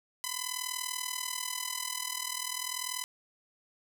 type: tone with amplitude modulation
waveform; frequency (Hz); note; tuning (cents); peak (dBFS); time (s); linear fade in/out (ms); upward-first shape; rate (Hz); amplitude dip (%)
5% pulse; 1006; B5; +32; -18; 0.24-3.04; 0; sine; 40.4; 80
effects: none